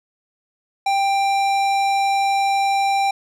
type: tone with tanh clipping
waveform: sine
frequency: 789 Hz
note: G5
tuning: 11 cents sharp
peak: -18 dBFS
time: 0.86-3.11 s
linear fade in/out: 5 ms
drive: 17 dB
effects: none